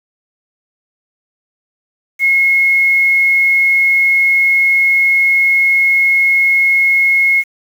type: tone with quantisation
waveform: sine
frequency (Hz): 2167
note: C#7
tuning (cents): -40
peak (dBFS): -8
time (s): 2.19-7.44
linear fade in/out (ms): 50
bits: 6
effects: none